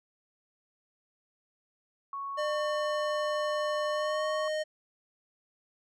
sine tone, 1108.7 Hz, C#6, in tune, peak -34 dBFS, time 2.13-4.48 s, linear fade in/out 2 ms
square tone with pitch glide, 602 to 616.8 Hz, D5 to D#5, +43 to -15 cents, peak -30 dBFS, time 2.37-4.64 s, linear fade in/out 20 ms, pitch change +42 cents, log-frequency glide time 3.91-4.25 s
effects low-pass 6000 Hz 12 dB/octave

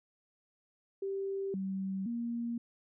sine tone with pitch steps, 390.9 / 192.1 / 235.1 Hz, G4 / G3 / A#3, -5 / -35 / +15 cents, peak -33 dBFS, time 1.02-2.58 s, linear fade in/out 5 ms, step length 520 ms, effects none

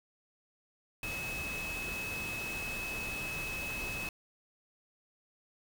sine tone in noise, 2578 Hz, E7, 39 cents flat, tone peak -37 dBFS, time 1.03-4.09 s, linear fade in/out 2 ms, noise pink, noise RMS -42 dBFS, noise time 1.03-4.09 s, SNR +2 dB, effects none

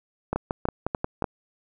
two click trains, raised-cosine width 1 ms, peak -11 / -11 dBFS, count 4 / 6, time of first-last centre 0.36-1.242 / 0.33-1.223 s, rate 3.4 / 5.6 Hz, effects none

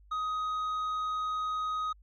sine tone with tanh clipping, 1255 Hz, D#6, 15 cents sharp, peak -31 dBFS, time 0.11-1.93 s, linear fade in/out 10 ms, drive 5 dB, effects added 50 Hz sine -55 dBFS peak until 2.02 s

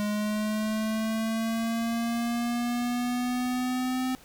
square linear sweep, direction up, 207.7 to 257.9 Hz, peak -27 dBFS, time 0-4.15 s, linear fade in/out 0 ms, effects pink hiss -53 dBFS RMS until 4.24 s

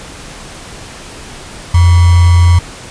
sine tone with sample-and-hold, 87 Hz, F2, 6 cents flat, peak -3 dBFS, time 1.74-2.59 s, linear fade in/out 5 ms, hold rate 1050 Hz, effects pink hiss -30 dBFS RMS until 2.9 s + resampled to 22050 Hz

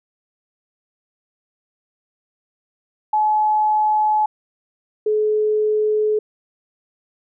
sine tone pair in turn, 854 / 427 Hz, G#5 / G#4, +48 / +48 cents, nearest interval octave, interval 1200 cents, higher first, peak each -14 / -15 dBFS, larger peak first, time 3.13-4.26 / 5.06-6.19 s, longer neither, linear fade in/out 5 ms, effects none

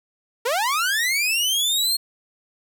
sawtooth linear sweep, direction up, 440 to 4282 Hz, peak -16 dBFS, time 0.45-1.97 s, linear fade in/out 10 ms, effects none

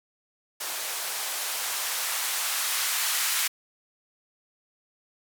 violet noise with band-pass filter sweep, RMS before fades -29 dBFS, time 0.6-3.48 s, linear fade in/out 10 ms, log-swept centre 550 to 1300 Hz, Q 1, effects none

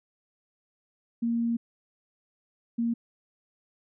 sine tone bursts at uneven times, 233.1 Hz, A#3, in tune, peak -24 dBFS, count 2, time 1.22-1.57 / 2.78-2.94 s, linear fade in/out 10 ms, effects none

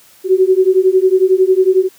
sine beating tone pair, 370 / 381 Hz, F#4 / G4, 0 / -49 cents, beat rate 11 Hz, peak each -11 dBFS, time 0.24-1.89 s, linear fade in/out 50 ms, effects white hiss -46 dBFS RMS until 1.98 s + high-pass 60 Hz 12 dB/octave

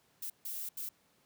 violet noise bursts at uneven times, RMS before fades -40 dBFS, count 3, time 0.22-0.3 / 0.45-0.69 / 0.77-0.89 s, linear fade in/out 5 ms, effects pink hiss -70 dBFS RMS until 1.25 s + high-pass 100 Hz 12 dB/octave

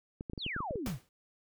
clicks, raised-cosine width 3 ms, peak -26 dBFS, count 10, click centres 0.209 / 0.298 / 0.334 / 0.378 / 0.464 / 0.564 / 0.605 / 0.709 / 0.757 / 0.873 s
sine exponential sweep, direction down, 4859 to 106.1 Hz, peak -35 dBFS, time 0.38-0.99 s, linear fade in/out 50 ms
pink noise with exponential decay, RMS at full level -37 dBFS, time 0.86-1.09 s, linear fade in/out 1 ms, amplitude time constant 49 ms
effects none

